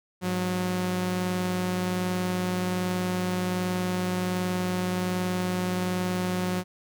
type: tone pair together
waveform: sawtooth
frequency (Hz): 101.59 / 181.9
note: G#2 / F#3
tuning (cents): -38 / -29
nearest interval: minor seventh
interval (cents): 1009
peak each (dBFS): -31 / -22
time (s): 0.21-6.64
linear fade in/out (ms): 50
effects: none